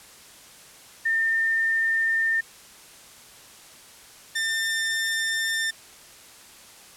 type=tone pair in turn; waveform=sine / sawtooth; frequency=1808 / 1797.6 Hz; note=A6 / A6; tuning=+47 / +37 cents; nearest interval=unison; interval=10 cents; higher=first; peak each=-20 dBFS; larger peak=neither; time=1.05-2.41 / 4.35-5.71 s; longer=neither; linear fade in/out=10 ms; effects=white hiss -48 dBFS RMS until 6.96 s + low-pass 11000 Hz 12 dB/octave